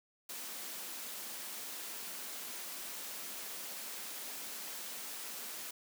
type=high-pass noise; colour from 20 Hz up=white; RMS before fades=-44 dBFS; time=0.29-5.71 s; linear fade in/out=5 ms; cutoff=180 Hz; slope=48 dB/octave; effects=none